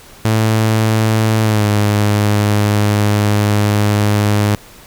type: tone with pitch glide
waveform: sawtooth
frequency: 110 to 103.95 Hz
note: A2 to G#2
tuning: 0 to +2 cents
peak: -7 dBFS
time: 0.25-4.55 s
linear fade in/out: 0 ms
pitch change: -98 cents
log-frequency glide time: 1.43-1.66 s
effects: pink hiss -40 dBFS RMS until 4.86 s